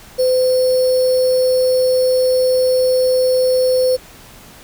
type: tone with sample-and-hold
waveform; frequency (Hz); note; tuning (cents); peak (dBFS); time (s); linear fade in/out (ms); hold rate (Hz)
sine; 510; C5; -44; -11; 0.18-3.97; 20; 4900
effects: pink hiss -41 dBFS RMS until 4.63 s